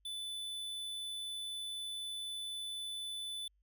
square tone, 3496 Hz, A7, 12 cents flat, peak -40 dBFS, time 0.05-3.48 s, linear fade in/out 5 ms, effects added 50 Hz sine -70 dBFS peak until 3.62 s

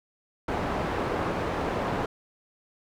white low-pass noise, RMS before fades -29 dBFS, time 0.48-2.06 s, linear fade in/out 5 ms, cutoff 890 Hz, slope 12 dB/octave, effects none

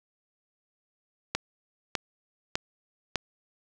click train, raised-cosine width 0.2 ms, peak -9 dBFS, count 4, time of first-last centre 1.35-3.157 s, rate 1.66 Hz, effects none

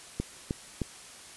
click train, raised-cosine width 3 ms, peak -16 dBFS, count 3, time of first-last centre 0.2-0.817 s, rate 3.24 Hz, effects white hiss -48 dBFS RMS until 1.36 s + resampled to 24000 Hz

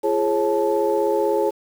sine tone cluster, 341.8 / 417.8 / 542 / 871 Hz, F4 / G#4 / C#5 / A5, -37 / +10 / -39 / -18 cents, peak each -24 / -20 / -22 / -25 dBFS, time 0.03-1.51 s, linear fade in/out 20 ms, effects tanh soft clip ceiling -7 dBFS + 7-bit

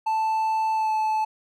triangle tone with pitch glide, 880 to 869.4 Hz, A5 to A5, 0 to -21 cents, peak -19 dBFS, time 0.06-1.25 s, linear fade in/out 10 ms, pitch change -21 cents, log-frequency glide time 0.74-0.92 s, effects none

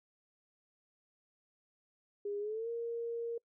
sine tone with pitch glide, 408.2 to 466.2 Hz, G#4 to A#4, -30 to 0 cents, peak -35 dBFS, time 2.25-3.38 s, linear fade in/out 5 ms, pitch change +230 cents, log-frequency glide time 2.39-2.69 s, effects noise-tail reverb RT60 0.1 s tail -26 dB re dry

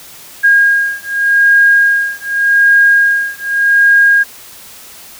sine beating tone pair, 1626 / 1626.85 Hz, G#6 / G#6, -37 / -36 cents, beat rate 0.85 Hz, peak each -10 dBFS, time 0.43-4.24 s, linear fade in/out 20 ms, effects white hiss -35 dBFS RMS until 5.19 s

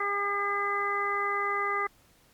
harmonic tone, 404 Hz, G#4, 48 cents flat, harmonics 1 / 2 / 3 / 4 / 5, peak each -35 / -37 / -29 / -40 / -32 dBFS, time 0-1.87 s, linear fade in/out 5 ms, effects pink hiss -62 dBFS RMS until 2.33 s + Opus 48 kbps

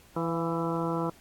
harmonic tone with a mistuned harmonic, 166 Hz, E3, 12 cents sharp, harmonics 1 / 2 / 3 / 4 / 5 / 6 / 7 / 8, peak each -32 / -32 / -34 / -39 / -40 / -36 / -42 / -38 dBFS, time 0.16-1.1 s, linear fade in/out 5 ms, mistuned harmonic 4, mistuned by +43 cents, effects pink hiss -57 dBFS RMS until 1.2 s + AAC 64 kbps

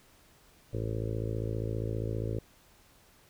harmonic tone, 55 Hz, A1, in tune, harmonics 1 / 2 / 3 / 4 / 5 / 6 / 7 / 8 / 9 / 10, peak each -39 / -33 / -44 / -45 / -46 / -42 / -42 / -41 / -44 / -46 dBFS, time 0.73-2.39 s, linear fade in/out 5 ms, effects pink hiss -61 dBFS RMS until 3.29 s

